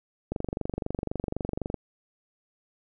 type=click train; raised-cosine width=2 ms; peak=-16 dBFS; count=35; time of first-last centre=0.32-1.743 s; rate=23.9 Hz; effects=none